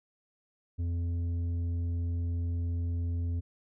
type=tone with tanh clipping; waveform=sine; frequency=85.7 Hz; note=F2; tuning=32 cents flat; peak=-30 dBFS; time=0.78-3.41 s; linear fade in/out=20 ms; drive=7 dB; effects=none